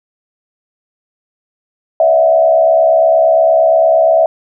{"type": "tone with frequency modulation", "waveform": "sine", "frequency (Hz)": 653, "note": "E5", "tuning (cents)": -17, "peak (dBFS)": -6, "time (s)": [2, 4.26], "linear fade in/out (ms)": 2, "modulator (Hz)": 68.6, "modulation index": 0.78, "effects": []}